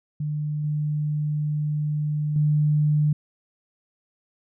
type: tone with level steps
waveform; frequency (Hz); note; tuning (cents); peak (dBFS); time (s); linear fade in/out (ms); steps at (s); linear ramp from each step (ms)
sine; 150; D3; +37; -24 / -22 / -17; 0.2-3.13; 5; 0.64 / 2.36; 2
effects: none